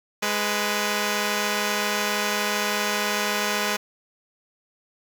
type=tone pair together; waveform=5% pulse; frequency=208.1 / 496.5 Hz; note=G#3 / B4; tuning=+4 / +9 cents; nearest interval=octave + minor third; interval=1505 cents; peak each=-13 / -15 dBFS; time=0.22-3.77 s; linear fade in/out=10 ms; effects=none